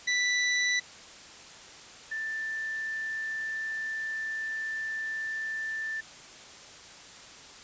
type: tone pair in turn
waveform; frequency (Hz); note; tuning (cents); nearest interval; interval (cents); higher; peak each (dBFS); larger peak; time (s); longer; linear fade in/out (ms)
sawtooth / sine; 1975.5 / 1771.7; B6 / A6; 0 / +11; major second; 189; first; -21 / -31; first; 0.07-0.8 / 2.11-6.01; second; 10
effects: white hiss -48 dBFS RMS until 7.63 s + resampled to 16000 Hz